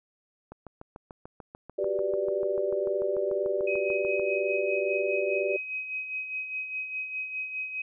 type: click train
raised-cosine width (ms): 1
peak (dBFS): -28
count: 26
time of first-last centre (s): 0.52-4.196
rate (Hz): 6.8
type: chord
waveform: sine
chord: G major seventh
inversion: third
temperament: equal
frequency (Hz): 370 / 392 / 493.9 / 587.3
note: F#4 / G4 / B4 / D5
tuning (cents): 0 / 0 / 0 / 0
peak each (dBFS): -35 / -29 / -34 / -29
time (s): 1.78-5.57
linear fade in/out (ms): 10
type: tone with tremolo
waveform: sine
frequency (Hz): 2529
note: D#7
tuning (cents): +28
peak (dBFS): -29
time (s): 3.67-7.82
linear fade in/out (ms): 5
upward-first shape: sine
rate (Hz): 4.9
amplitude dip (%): 55
effects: none